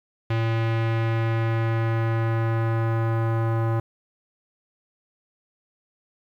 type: tone with low-pass filter sweep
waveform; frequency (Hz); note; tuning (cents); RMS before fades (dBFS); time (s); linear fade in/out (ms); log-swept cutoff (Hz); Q
square; 113.6; A#2; -44; -23; 0.3-3.8; 5; 2700 to 1200; 1.4
effects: 9-bit